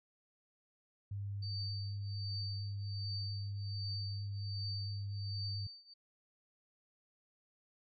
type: tone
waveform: sine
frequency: 100.4 Hz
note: G2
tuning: 42 cents sharp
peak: -38 dBFS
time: 1.11-5.67 s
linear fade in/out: 5 ms
type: tone with tremolo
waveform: sine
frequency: 4596 Hz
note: D8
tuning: 38 cents flat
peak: -40 dBFS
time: 1.42-5.94 s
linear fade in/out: 10 ms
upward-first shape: triangle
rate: 1.3 Hz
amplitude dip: 95%
effects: none